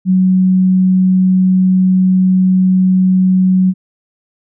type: tone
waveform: sine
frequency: 186 Hz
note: F#3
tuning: 9 cents sharp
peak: -7 dBFS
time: 0.05-3.74 s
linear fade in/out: 50 ms
effects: none